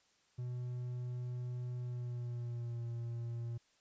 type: tone with pitch glide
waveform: triangle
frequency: 123.47 to 117.55 Hz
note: B2 to A#2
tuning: 0 to +15 cents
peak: -36 dBFS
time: 0.38-3.58 s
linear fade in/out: 10 ms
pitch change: -85 cents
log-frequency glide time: 1.78-2.85 s
effects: white hiss -72 dBFS RMS until 3.8 s + resampled to 16000 Hz